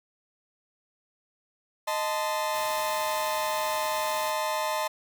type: chord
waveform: 40% pulse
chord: A diminished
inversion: second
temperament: equal with one note detuned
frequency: 622.3 / 880 / 1034.5 Hz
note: Eb5 / A5 / C6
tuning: 0 / 0 / -20 cents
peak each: -30 / -30 / -31 dBFS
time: 1.87-4.88 s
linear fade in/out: 10 ms
type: noise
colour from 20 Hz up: white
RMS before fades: -41 dBFS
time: 2.53-4.32 s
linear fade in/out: 20 ms
effects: none